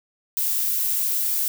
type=noise; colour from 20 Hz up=violet; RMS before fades=-23 dBFS; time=0.37-1.48 s; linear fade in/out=0 ms; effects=none